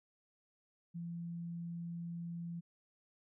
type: tone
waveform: sine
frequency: 170.1 Hz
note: F3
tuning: 45 cents flat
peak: -40 dBFS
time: 0.94-2.61 s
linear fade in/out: 20 ms
effects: none